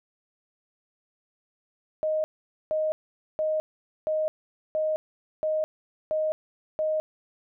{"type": "tone bursts", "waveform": "sine", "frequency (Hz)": 622.3, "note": "D#5", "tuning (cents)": 0, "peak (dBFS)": -23, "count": 8, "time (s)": [2.03, 7], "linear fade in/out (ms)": 0, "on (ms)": 210, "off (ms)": 470, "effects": []}